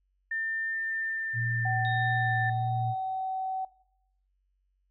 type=tone with pitch glide; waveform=sine; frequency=1800 to 1776.2 Hz; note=A6 to A6; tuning=+39 to +16 cents; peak=-29 dBFS; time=0.31-2.5 s; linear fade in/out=5 ms; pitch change=-23 cents; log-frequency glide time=0.6-2.39 s
type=tone with vibrato; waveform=sine; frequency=116.1 Hz; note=A#2; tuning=7 cents flat; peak=-29 dBFS; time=1.33-2.95 s; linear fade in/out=50 ms; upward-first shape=sine; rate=1.6 Hz; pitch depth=23 cents each way
type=tone; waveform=sine; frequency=758 Hz; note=F#5; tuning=42 cents sharp; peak=-30 dBFS; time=1.65-3.65 s; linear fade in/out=5 ms
type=tone with exponential decay; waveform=sine; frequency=3729 Hz; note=A#7; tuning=in tune; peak=-38 dBFS; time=1.85-3.65 s; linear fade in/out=0 ms; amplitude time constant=390 ms
effects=noise-tail reverb RT60 0.7 s tail -19 dB re dry + added 47 Hz sine -70 dBFS peak until 4.9 s